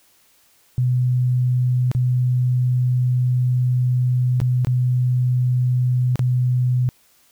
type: tone with dropouts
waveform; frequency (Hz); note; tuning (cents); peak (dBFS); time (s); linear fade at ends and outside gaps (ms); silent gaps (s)
sine; 125.3; B2; +25; -15; 0.78-6.89; 0; 1.915-1.949 / 4.402-4.415 / 4.648-4.67 / 6.157-6.193
effects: white hiss -57 dBFS RMS until 7.31 s